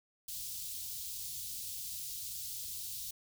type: band-stop noise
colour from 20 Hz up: white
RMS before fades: -42 dBFS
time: 0.28-3.11 s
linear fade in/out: 5 ms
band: 130 to 3600 Hz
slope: 24 dB/octave
effects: none

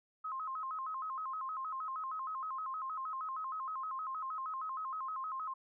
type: tone with vibrato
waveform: sine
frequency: 1161 Hz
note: D6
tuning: 20 cents flat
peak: -37 dBFS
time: 0.24-5.54 s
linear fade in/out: 10 ms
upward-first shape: square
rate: 6.4 Hz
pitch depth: 160 cents each way
effects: none

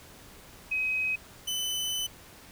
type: tone pair in turn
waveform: sine / sawtooth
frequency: 2531 / 3017 Hz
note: D#7 / F#7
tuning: +29 / +33 cents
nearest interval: minor third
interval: 304 cents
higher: second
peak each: -26 dBFS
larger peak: neither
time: 0.71-1.16 / 1.47-2.07 s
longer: second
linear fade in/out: 10 ms
effects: pink hiss -51 dBFS RMS until 2.51 s

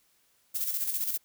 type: noise with tremolo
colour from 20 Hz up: violet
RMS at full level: -29 dBFS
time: 0.54-1.18 s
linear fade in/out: 20 ms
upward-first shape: square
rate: 15 Hz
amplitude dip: 50%
effects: white hiss -68 dBFS RMS until 1.24 s

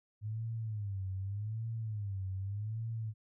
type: tone with vibrato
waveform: sine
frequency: 103.83 Hz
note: G#2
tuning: in tune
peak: -35 dBFS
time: 0.21-3.14 s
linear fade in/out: 50 ms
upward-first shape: sine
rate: 0.84 Hz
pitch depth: 160 cents each way
effects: none

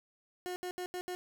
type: tone bursts at uneven times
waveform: 30% pulse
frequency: 361 Hz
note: F#4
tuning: 43 cents flat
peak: -34 dBFS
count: 5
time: 0.46-0.56 / 0.63-0.71 / 0.78-0.86 / 0.94-1.01 / 1.08-1.15 s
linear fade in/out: 0 ms
effects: none

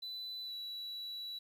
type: tone with pitch glide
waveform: sine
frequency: 3994 to 3928 Hz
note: B7 to B7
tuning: +19 to -10 cents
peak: -38 dBFS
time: 0.02-1.39 s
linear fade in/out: 10 ms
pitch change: -29 cents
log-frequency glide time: 0.44-0.53 s
effects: tanh soft clip ceiling -40 dBFS + 11-bit

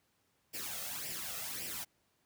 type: noise with flanger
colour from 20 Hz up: white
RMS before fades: -41 dBFS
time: 0.53-1.85 s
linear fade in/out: 20 ms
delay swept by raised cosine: 0.38 to 1.58 ms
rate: 1.8 Hz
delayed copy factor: +0.7
effects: pink hiss -75 dBFS RMS until 2.25 s + high-pass 80 Hz 12 dB/octave

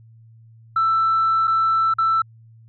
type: tone with dropouts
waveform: sine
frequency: 1328 Hz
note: E6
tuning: 12 cents sharp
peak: -14 dBFS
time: 0.76-2.22 s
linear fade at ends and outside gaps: 5 ms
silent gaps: 1.473-1.477 / 1.939-1.984 s
effects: tanh soft clip ceiling -12 dBFS + added 113 Hz sine -45 dBFS peak until 2.68 s

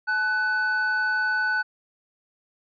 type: tone pair together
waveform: triangle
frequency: 859 / 1494.7 Hz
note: A5 / F#6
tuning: -42 / +17 cents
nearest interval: minor seventh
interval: 959 cents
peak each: -29 / -20 dBFS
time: 0.07-1.63 s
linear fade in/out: 20 ms
effects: resampled to 11025 Hz

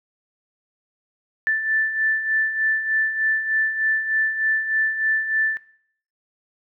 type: beating tone pair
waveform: sine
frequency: 1760 / 1763.3 Hz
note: A6 / A6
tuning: 0 / +3 cents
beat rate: 3.3 Hz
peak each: -26 / -20 dBFS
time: 1.47-5.57 s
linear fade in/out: 0 ms
effects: noise-tail reverb RT60 0.6 s tail -17 dB re dry

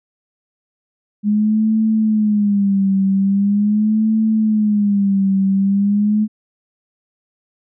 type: tone with vibrato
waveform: sine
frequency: 206.2 Hz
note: G#3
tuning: 12 cents flat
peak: -12 dBFS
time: 1.23-6.28 s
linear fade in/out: 50 ms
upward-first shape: sine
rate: 0.42 Hz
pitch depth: 110 cents each way
effects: none

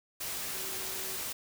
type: tone in noise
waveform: sine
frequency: 378.7 Hz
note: F#4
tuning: 40 cents sharp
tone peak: -48 dBFS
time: 0.54-1.17 s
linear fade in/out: 10 ms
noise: white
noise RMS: -37 dBFS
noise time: 0.2-1.33 s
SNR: -14 dB
effects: none

